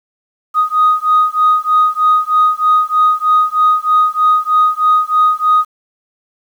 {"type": "beating tone pair", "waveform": "sine", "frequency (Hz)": [1244.5, 1247.7], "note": ["D#6", "D#6"], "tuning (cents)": [0, 4], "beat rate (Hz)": 3.2, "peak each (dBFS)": -11, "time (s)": [0.54, 5.65], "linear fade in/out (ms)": 50, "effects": ["tanh soft clip ceiling -3 dBFS", "7-bit"]}